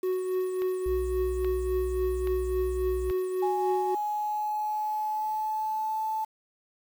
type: tone with tremolo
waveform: triangle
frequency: 370 Hz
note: F#4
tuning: in tune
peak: -22 dBFS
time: 0.03-3.95 s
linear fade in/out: 5 ms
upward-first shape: triangle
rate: 3.6 Hz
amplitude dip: 50%
type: click train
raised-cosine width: 0.3 ms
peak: -25 dBFS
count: 4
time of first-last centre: 0.62-3.099 s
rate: 1.21 Hz
type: tone with vibrato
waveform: sine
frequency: 61.5 Hz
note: B1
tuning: 7 cents flat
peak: -31 dBFS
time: 0.86-3.11 s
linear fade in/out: 0 ms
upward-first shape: sine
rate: 2.3 Hz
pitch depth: 10 cents each way
type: tone with pitch glide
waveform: sine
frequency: 830.6 to 873.4 Hz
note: G#5 to A5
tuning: 0 to -13 cents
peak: -27 dBFS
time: 3.42-6.25 s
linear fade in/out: 10 ms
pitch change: +87 cents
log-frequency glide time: 3.52-6.02 s
effects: 8-bit